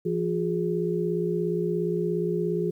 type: tone cluster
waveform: sine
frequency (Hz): 170.4 / 360.2 / 417.3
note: F3 / F#4 / G#4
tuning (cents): -42 / -46 / +8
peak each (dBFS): -28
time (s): 0.05-2.71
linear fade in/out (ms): 10
effects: 10-bit